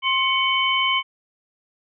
sine tone cluster, 1059 / 2232 / 3051 Hz, C6 / C#7 / G7, +21 / +11 / -48 cents, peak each -22 dBFS, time 0.02-1.03 s, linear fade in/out 50 ms, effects none

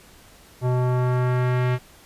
square tone with low-pass filter sweep, 125.4 Hz, B2, 27 cents sharp, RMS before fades -21 dBFS, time 0.61-1.79 s, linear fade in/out 50 ms, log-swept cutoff 830 to 2400 Hz, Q 1.3, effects pink hiss -50 dBFS RMS until 2.05 s + resampled to 32000 Hz

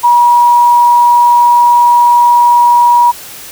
sine tone, 960 Hz, B5, 49 cents flat, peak -3 dBFS, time 0.03-3.12 s, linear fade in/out 20 ms, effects white hiss -29 dBFS RMS until 3.51 s

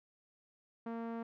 sawtooth tone with low-pass filter, 230 Hz, A#3, 23 cents flat, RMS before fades -41 dBFS, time 0.86-1.23 s, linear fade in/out 5 ms, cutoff 1200 Hz, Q 0.9, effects none

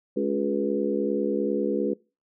harmonic tone with a mistuned harmonic, 70 Hz, C#2, 18 cents sharp, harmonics 3 / 4 / 5 / 6 / 7, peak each -29 / -29 / -29 / -29 / -29 dBFS, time 0.16-1.94 s, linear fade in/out 10 ms, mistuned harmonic 5, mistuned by +36 cents, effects noise-tail reverb RT60 0.3 s tail -23 dB re dry

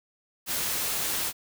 white noise, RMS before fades -29 dBFS, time 0.46-1.33 s, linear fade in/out 50 ms, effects none

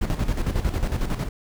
brown noise with tremolo, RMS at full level -22 dBFS, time 0.01-1.29 s, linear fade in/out 10 ms, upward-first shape square, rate 11 Hz, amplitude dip 60%, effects none

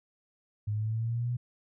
sine linear sweep, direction up, 103.83 to 123.47 Hz, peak -28 dBFS, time 0.67-1.37 s, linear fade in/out 10 ms, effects none

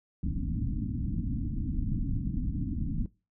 pink low-pass noise, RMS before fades -31 dBFS, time 0.23-3.06 s, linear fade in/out 2 ms, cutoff 300 Hz, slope 96 dB/octave, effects noise-tail reverb RT60 0.3 s tail -22 dB re dry

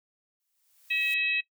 blue noise with exponential growth, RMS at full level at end -43 dBFS, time 0.4-1.14 s, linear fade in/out 0 ms, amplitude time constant 160 ms
harmonic tone, 642 Hz, E5, 46 cents flat, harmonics 3 / 4 / 5 / 6, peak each -35 / -26 / -40 / -36 dBFS, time 0.9-1.41 s, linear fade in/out 10 ms
effects noise-tail reverb RT60 0.1 s tail -20 dB re dry

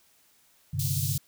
sine chord, G suspended fourth, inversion none, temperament equal with one note detuned, 97.72 / 130.81 / 146.83 Hz, G2 / C3 / D3, -5 / 0 / 0 cents, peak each -31 dBFS, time 0.73-1.18 s, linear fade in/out 10 ms
white high-pass noise, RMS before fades -33 dBFS, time 0.79-1.18 s, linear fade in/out 5 ms, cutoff 3700 Hz, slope 24 dB/octave
effects white hiss -63 dBFS RMS until 1.27 s

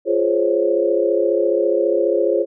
sine chord, Db major seventh, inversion first, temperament just, 346.5 / 415.8 / 519.7 / 554.4 Hz, F4 / Ab4 / C5 / Db5, -14 / +2 / -12 / 0 cents, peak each -20 dBFS, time 0.05-2.46 s, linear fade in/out 50 ms, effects none

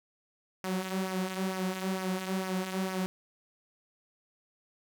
sawtooth tone with flanger, 187.8 Hz, F#3, 26 cents sharp, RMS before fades -33 dBFS, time 0.64-3.06 s, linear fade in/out 0 ms, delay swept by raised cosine 0.25 to 5.55 ms, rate 2.2 Hz, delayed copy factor -0.55, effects none

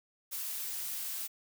blue noise, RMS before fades -38 dBFS, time 0.31-1.28 s, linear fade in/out 20 ms, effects none

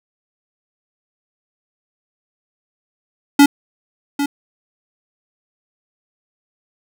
square tone with echo, 284.2 Hz, C#4, 43 cents sharp, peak -6 dBFS, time 3.39-3.46 s, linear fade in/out 5 ms, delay 800 ms, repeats 1, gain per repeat -11 dB, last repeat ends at 4.26 s, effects none

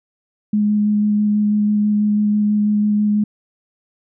sine tone with vibrato, 209.1 Hz, G#3, 12 cents sharp, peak -13 dBFS, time 0.53-3.24 s, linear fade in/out 5 ms, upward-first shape square, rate 6.1 Hz, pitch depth 8 cents each way, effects none

